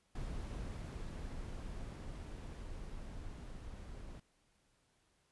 brown noise with level ramp, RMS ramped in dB -42 to -49 dBFS, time 0.15-4.2 s, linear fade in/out 5 ms, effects pink hiss -75 dBFS RMS until 5.31 s + resampled to 24000 Hz

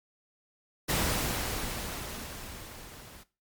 pink noise with level ramp, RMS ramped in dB -27 to -50 dBFS, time 0.88-3.24 s, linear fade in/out 20 ms, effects noise-tail reverb RT60 0.3 s tail -18 dB re dry + MP3 96 kbps

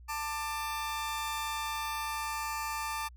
sawtooth tone pair together, 889.6 / 1186 Hz, A5 / D6, +19 / +17 cents, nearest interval perfect fourth, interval 498 cents, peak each -32 / -33 dBFS, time 0.08-3.09 s, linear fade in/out 20 ms, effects added 60 Hz sine -49 dBFS peak until 3.16 s

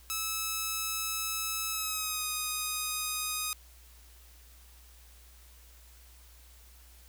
5% pulse tone with pitch glide, 1300 to 1245.6 Hz, E6 to D#6, -24 to +2 cents, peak -20 dBFS, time 0.1-3.53 s, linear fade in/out 0 ms, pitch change -74 cents, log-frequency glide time 1.7-2.27 s, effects added 60 Hz sine -54 dBFS peak until 7.08 s + white hiss -59 dBFS RMS until 7.08 s

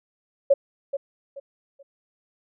sine tone with echo, 554.4 Hz, C#5, in tune, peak -12 dBFS, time 0.5-0.54 s, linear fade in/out 10 ms, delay 430 ms, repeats 3, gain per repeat -11 dB, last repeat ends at 1.83 s, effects none

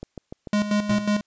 click train, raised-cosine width 2 ms, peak -21 dBFS, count 4, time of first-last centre 0.03-0.472 s, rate 6.78 Hz
square tone with tremolo, 207.7 Hz, G#3, in tune, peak -19 dBFS, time 0.53-1.21 s, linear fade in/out 2 ms, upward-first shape square, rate 5.5 Hz, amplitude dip 65%
square tone with exponential decay, 116.54 Hz, A#2, in tune, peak -27 dBFS, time 0.9-1.15 s, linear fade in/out 5 ms, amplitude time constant 54 ms
effects white hiss -72 dBFS RMS until 1.26 s + resampled to 16000 Hz

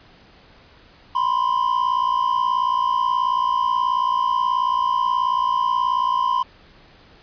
triangle tone pair together, 984 / 1042.5 Hz, B5 / C6, -7 / -7 cents, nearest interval minor second, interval 100 cents, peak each -19 / -18 dBFS, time 1.15-6.43 s, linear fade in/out 5 ms, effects pink hiss -50 dBFS RMS until 7.22 s + resampled to 11025 Hz

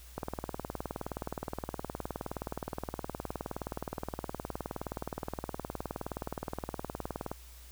click train, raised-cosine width 1 ms, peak -21 dBFS, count 138, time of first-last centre 0.18-7.315 s, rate 19.2 Hz, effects added 60 Hz sine -50 dBFS peak until 7.71 s + white hiss -56 dBFS RMS until 7.71 s

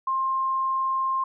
sine tone, 1059 Hz, C6, 21 cents sharp, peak -22 dBFS, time 0.07-1.24 s, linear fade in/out 5 ms, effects none

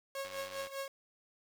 sawtooth tone with tremolo, 547 Hz, C#5, 23 cents flat, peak -32 dBFS, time 0.15-0.88 s, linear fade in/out 2 ms, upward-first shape triangle, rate 5 Hz, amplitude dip 85%
click train, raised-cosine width 0.2 ms, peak -30 dBFS, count 41, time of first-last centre 0.25-0.67 s, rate 95.2 Hz
effects 9-bit

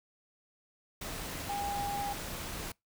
sine tone in noise, 809 Hz, G#5, 46 cents flat, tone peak -33 dBFS, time 1.49-2.13 s, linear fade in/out 5 ms, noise pink, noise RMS -40 dBFS, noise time 1.01-2.72 s, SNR +4 dB, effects noise-tail reverb RT60 0.2 s tail -26 dB re dry

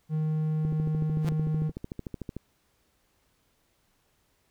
triangle tone, 155.56 Hz, D#3, in tune, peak -23 dBFS, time 0.09-1.72 s, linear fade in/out 50 ms
click train, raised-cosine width 3 ms, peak -22 dBFS, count 24, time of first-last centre 0.65-2.366 s, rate 13.4 Hz
sawtooth tone with exponential growth, 173 Hz, F3, 16 cents flat, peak -25 dBFS, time 1.18-1.29 s, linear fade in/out 0 ms, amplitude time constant 23 ms
effects pink hiss -70 dBFS RMS until 4.5 s

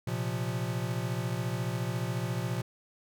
square chord, Bb suspended second, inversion none, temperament equal, 116.54 / 130.81 / 174.61 Hz, Bb2 / C3 / F3, 0 / 0 / 0 cents, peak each -34 / -36 / -37 dBFS, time 0.07-2.62 s, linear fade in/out 5 ms, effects none

